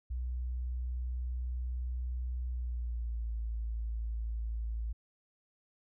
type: tone with pitch glide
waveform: sine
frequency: 61.74 to 55.97 Hz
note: B1 to A1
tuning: 0 to +30 cents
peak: -33 dBFS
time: 0.1-4.93 s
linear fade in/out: 10 ms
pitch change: -170 cents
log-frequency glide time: 2.49-3.35 s
effects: none